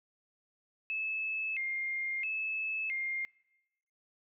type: tone with vibrato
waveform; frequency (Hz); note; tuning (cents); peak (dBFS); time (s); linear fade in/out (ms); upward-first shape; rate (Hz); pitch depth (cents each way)
sine; 2349; D7; 0; -32; 0.9-3.25; 0; square; 0.75; 180
effects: noise-tail reverb RT60 1.0 s tail -25 dB re dry